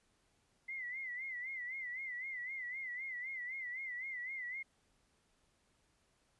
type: tone with vibrato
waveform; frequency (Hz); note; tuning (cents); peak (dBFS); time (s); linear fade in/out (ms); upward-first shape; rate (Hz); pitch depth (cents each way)
sine; 2039; C7; -45; -40; 0.68-4.63; 10; sine; 3.9; 97
effects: pink hiss -75 dBFS RMS until 6.39 s + resampled to 24000 Hz